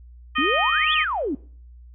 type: harmonic tone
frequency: 620 Hz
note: D#5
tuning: 6 cents flat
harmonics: 2 / 3 / 4 / 5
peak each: -23 / -25 / -26 / -27 dBFS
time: 0.35-1.05 s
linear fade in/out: 20 ms
type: exponential two-way sweep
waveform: sine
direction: up then down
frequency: 249.2 to 3520 to 249.2 Hz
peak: -22 dBFS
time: 0.38-1.35 s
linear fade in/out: 5 ms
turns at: 0.93 s
effects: noise-tail reverb RT60 0.5 s tail -23 dB re dry + added 60 Hz sine -42 dBFS peak until 1.94 s